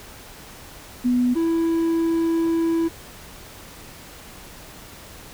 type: tone pair in turn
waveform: sine / triangle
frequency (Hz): 246.9 / 330.4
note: B3 / E4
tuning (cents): 0 / +4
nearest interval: perfect fourth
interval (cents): 504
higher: second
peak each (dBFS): -16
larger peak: neither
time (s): 1.04-1.35 / 1.35-2.89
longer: second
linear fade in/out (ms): 20
effects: pink hiss -42 dBFS RMS until 5.33 s